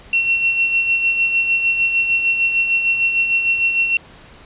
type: tone with tremolo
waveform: sine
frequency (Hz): 2720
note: F7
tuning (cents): -46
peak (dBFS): -12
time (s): 0.13-3.97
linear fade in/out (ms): 2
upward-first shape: sine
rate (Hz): 6.6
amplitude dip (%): 50
effects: pink hiss -43 dBFS RMS until 4.45 s + resampled to 8000 Hz